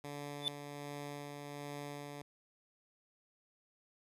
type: tone with tremolo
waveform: 10% pulse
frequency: 144.5 Hz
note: D3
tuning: 28 cents flat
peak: -34 dBFS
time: 0.04-2.22 s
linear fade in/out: 2 ms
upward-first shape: sine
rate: 1.3 Hz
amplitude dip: 30%
type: tone with exponential growth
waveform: triangle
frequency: 3520 Hz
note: A7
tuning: in tune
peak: -26 dBFS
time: 0.39-0.48 s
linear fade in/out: 0 ms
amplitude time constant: 19 ms
effects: resampled to 32000 Hz